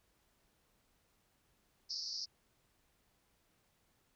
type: band-pass noise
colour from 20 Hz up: white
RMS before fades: -42 dBFS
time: 1.89-2.26 s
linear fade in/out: 20 ms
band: 4500 to 5500 Hz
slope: 96 dB/octave
effects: pink hiss -75 dBFS RMS until 4.15 s